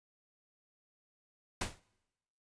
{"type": "noise with exponential decay", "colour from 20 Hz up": "pink", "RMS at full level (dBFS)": -30, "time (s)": [1.61, 1.8], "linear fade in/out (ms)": 5, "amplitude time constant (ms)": 41, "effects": ["noise-tail reverb RT60 1.0 s tail -25 dB re dry", "resampled to 22050 Hz"]}